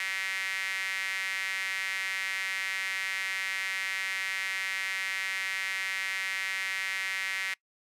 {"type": "tone with high-pass filter", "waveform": "sawtooth", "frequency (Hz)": 191.2, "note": "G3", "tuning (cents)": -43, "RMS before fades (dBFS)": -33, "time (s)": [0, 7.54], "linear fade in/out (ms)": 2, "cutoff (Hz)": 2000, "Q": 4.5, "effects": ["noise-tail reverb RT60 0.1 s tail -23 dB re dry", "low-pass 12000 Hz 12 dB/octave"]}